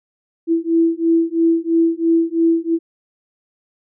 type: beating tone pair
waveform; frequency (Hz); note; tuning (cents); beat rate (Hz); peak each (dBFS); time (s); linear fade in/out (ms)
sine; 329.6 / 332.6; E4 / E4; 0 / +16; 3; -16; 0.47-2.79; 50
effects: none